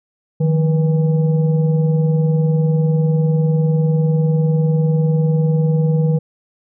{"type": "tone with frequency modulation", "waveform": "sine", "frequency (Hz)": 155, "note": "D#3", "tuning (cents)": -6, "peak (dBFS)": -12, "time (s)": [0.4, 6.19], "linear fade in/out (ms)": 10, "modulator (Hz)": 330, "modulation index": 0.61, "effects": []}